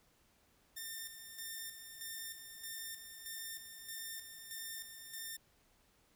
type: tone with tremolo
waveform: 5% pulse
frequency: 1805 Hz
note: A6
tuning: 44 cents sharp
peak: -32 dBFS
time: 0.76-5.37 s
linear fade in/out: 10 ms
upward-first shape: square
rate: 1.6 Hz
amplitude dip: 55%
effects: pink hiss -71 dBFS RMS until 6.15 s